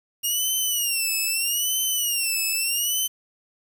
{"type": "tone with vibrato", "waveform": "10% pulse", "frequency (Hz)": 2822, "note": "F7", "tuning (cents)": 17, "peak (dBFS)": -14, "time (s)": [0.23, 3.08], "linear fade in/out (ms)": 20, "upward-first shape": "sine", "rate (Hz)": 0.79, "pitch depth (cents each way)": 140, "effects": ["8-bit"]}